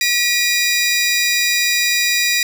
20% pulse tone pair together, 1931 / 2428 Hz, B6 / D#7, -39 / -43 cents, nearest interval major third, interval 396 cents, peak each -12 dBFS, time 0.01-2.43 s, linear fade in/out 2 ms, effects none

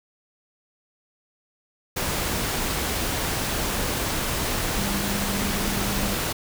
sine tone in noise, 200 Hz, G3, 35 cents sharp, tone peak -29 dBFS, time 4.77-6.15 s, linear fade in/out 10 ms, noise pink, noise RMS -26 dBFS, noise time 1.96-6.33 s, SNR -6 dB, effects none

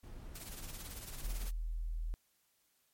brown noise, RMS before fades -48 dBFS, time 0.03-1.49 s, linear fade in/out 10 ms
white noise with tremolo, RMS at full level -47 dBFS, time 0.35-1.51 s, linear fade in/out 5 ms, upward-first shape sine, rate 18 Hz, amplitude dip 60%
sine tone, 40.41 Hz, E1, 34 cents flat, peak -35 dBFS, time 1.24-2.14 s, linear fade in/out 0 ms
effects white hiss -75 dBFS RMS until 2.93 s + MP3 64 kbps

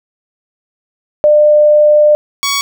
sine / 10% pulse tone pair in turn, 599 / 1121.3 Hz, D5 / C#6, +34 / +20 cents, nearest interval major seventh, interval 1086 cents, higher second, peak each -4 dBFS, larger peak neither, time 1.24-2.15 / 2.43-2.61 s, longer first, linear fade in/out 0 ms, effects none

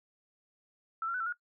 sine tone with pitch steps, 1326 / 1372 / 1495 / 1341 / 1436 Hz, E6 / F6 / F#6 / E6 / F6, +10 / -31 / +17 / +29 / +48 cents, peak -31 dBFS, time 1.02-1.325 s, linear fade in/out 2 ms, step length 61 ms, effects noise-tail reverb RT60 0.1 s tail -21 dB re dry

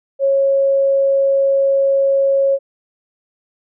sine tone, 548 Hz, C#5, 20 cents flat, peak -11 dBFS, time 0.19-2.59 s, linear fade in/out 50 ms, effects none

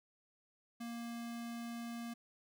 square tone with notch filter, 234.2 Hz, A#3, 8 cents sharp, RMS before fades -44 dBFS, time 0.8-2.14 s, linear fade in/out 10 ms, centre 480 Hz, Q 1.6, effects none

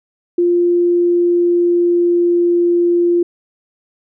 sine tone with pitch glide, 349.2 to 347 Hz, F4 to F4, 0 to -11 cents, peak -10 dBFS, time 0.38-3.23 s, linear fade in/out 5 ms, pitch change -11 cents, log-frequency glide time 0.68-2.66 s, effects none

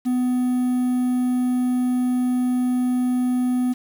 triangle tone with quantisation, 250 Hz, B3, 21 cents sharp, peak -16 dBFS, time 0.05-3.74 s, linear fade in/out 20 ms, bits 7, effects none

